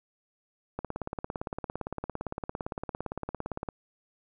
click train, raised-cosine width 1 ms, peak -19 dBFS, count 52, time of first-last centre 0.79-3.688 s, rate 17.6 Hz, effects none

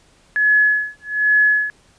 sine tone with tremolo, 1700 Hz, G#6, 40 cents sharp, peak -10 dBFS, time 0.36-1.7 s, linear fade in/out 0 ms, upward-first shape sine, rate 1.2 Hz, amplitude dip 100%, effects pink hiss -54 dBFS RMS until 1.98 s + resampled to 22050 Hz

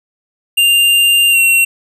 square tone with pitch glide, 2794 to 2733 Hz, F7 to F7, 0 to -38 cents, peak -8 dBFS, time 0.57-1.65 s, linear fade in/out 10 ms, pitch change -38 cents, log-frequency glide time 1.3-1.38 s, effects none

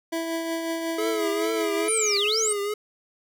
25% pulse tone with tremolo, 329.6 Hz, E4, in tune, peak -21 dBFS, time 0.12-1.89 s, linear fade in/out 10 ms, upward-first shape triangle, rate 5.5 Hz, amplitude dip 40%
sine tone with exponential growth, 2349 Hz, D7, in tune, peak -27 dBFS, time 0.56-2.17 s, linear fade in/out 0 ms, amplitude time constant 350 ms
square tone with vibrato, 423.1 Hz, G#4, 32 cents sharp, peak -26 dBFS, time 0.98-2.74 s, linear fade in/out 5 ms, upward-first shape triangle, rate 2.3 Hz, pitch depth 100 cents each way
sine linear two-way sweep, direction down then up, 9956 to 2527 to 8980 Hz, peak -22 dBFS, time 1.88-2.53 s, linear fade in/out 5 ms, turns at 2.26 s
effects none

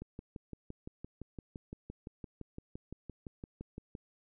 click train, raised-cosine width 3 ms, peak -30 dBFS, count 24, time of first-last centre 0.02-3.952 s, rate 5.85 Hz, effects none

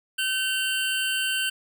square tone cluster, 1534 / 2771 / 3074 Hz, G6 / F7 / G7, -38 / -14 / -35 cents, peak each -29 dBFS, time 0.18-1.5 s, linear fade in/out 10 ms, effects none

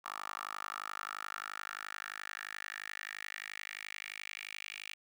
10% pulse tone with high-pass filter sweep, 51.5 Hz, G#1, 14 cents flat, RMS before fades -44 dBFS, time 0.04-4.95 s, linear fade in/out 20 ms, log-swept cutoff 1100 to 2500 Hz, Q 4.3, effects none

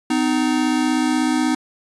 square tone pair together, 253.5 / 309.8 Hz, B3 / D#4, +45 / -7 cents, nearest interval minor third, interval 348 cents, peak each -20 dBFS, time 0.1-1.55 s, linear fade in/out 5 ms, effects resampled to 24000 Hz

